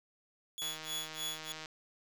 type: tone with tremolo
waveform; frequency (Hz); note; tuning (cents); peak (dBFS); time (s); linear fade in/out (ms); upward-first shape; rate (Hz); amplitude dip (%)
sawtooth; 3384; G#7; +32; -32; 0.58-1.52; 0; sine; 3.3; 100
type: click train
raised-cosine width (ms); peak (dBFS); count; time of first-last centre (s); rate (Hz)
0.2; -27; 164; 0.62-1.658; 157
effects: none